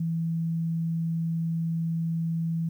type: tone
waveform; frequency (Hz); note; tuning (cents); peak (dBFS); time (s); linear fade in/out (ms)
sine; 164.81; E3; 0; -25; 0-2.69; 5
effects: 10-bit